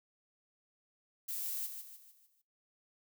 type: noise with echo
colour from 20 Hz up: violet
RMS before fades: -39 dBFS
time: 1.28-1.67 s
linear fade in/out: 10 ms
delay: 150 ms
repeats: 5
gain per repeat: -7 dB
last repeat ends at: 2.42 s
effects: noise-tail reverb RT60 0.3 s tail -21 dB re dry